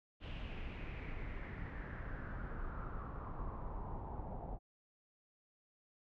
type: noise with low-pass filter sweep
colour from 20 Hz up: brown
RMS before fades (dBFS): -44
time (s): 0.2-4.59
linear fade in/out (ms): 50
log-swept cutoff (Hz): 3000 to 760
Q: 4.3
effects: none